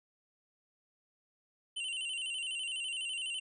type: tone with vibrato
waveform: square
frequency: 2904 Hz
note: F#7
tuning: 33 cents flat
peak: -36 dBFS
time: 1.76-3.4 s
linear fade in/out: 10 ms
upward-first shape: square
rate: 12 Hz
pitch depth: 80 cents each way
effects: resampled to 24000 Hz